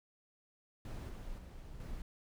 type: noise with level steps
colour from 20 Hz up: brown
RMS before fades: -42 / -45 / -49 / -44 dBFS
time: 0.85-2.02 s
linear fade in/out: 2 ms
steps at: 1.09 / 1.38 / 1.8 s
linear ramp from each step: 2 ms
effects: none